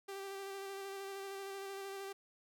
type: tone with vibrato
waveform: sawtooth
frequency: 392 Hz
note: G4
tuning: in tune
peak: -39 dBFS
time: 0.08-2.13 s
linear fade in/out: 10 ms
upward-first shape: square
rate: 13 Hz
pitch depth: 15 cents each way
effects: none